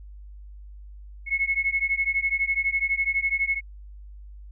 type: beating tone pair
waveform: sine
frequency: 2182 / 2194 Hz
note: C#7 / C#7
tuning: -28 / -18 cents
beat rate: 12 Hz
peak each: -25 dBFS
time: 1.26-3.61 s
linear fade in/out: 50 ms
effects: added 50 Hz sine -40 dBFS peak until 4.51 s